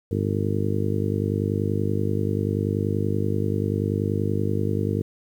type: harmonic tone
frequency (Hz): 50.4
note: G1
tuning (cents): +49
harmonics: 2 / 3 / 4 / 5 / 6 / 7 / 8 / 9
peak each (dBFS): -25 / -30 / -29 / -32 / -31 / -32 / -33 / -31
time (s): 0.11-5.02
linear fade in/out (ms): 5
effects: 9-bit